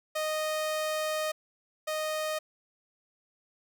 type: tone pair in turn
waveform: sawtooth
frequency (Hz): 620 / 620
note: D#5 / D#5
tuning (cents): -6 / -6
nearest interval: unison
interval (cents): 0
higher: neither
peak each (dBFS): -25 / -26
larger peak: first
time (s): 0.15-1.32 / 1.87-2.39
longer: first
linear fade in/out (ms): 10
effects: none